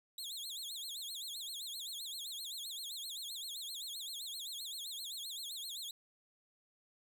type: tone with vibrato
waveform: sawtooth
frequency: 3729 Hz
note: A#7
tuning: in tune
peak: -39 dBFS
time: 0.18-5.91 s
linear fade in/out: 2 ms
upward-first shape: sine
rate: 7.7 Hz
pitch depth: 240 cents each way
effects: none